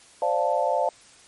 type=chord; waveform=sine; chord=D minor seventh; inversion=third; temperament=equal; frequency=523.3 / 587.3 / 698.5 / 880 Hz; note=C5 / D5 / F5 / A5; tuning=0 / 0 / 0 / 0 cents; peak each=-27 / -25 / -26 / -26 dBFS; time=0.22-0.89 s; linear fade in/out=2 ms; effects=white hiss -52 dBFS RMS until 1.27 s + MP3 48 kbps